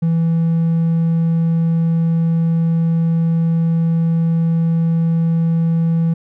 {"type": "tone", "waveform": "triangle", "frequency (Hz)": 165.3, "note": "E3", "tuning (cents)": 5, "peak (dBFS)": -10, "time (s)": [0.02, 6.14], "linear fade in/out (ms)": 10, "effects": ["tanh soft clip ceiling -6 dBFS"]}